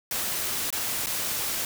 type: noise with dropouts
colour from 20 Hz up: white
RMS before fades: -29 dBFS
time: 0.11-1.65 s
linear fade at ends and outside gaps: 2 ms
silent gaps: 0.704-0.726 / 1.061-1.068 s
effects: none